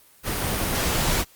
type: noise with level ramp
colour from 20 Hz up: pink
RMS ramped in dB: -26 to -22 dBFS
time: 0.23-1.25 s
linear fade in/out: 50 ms
effects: white hiss -54 dBFS RMS until 1.35 s + Opus 32 kbps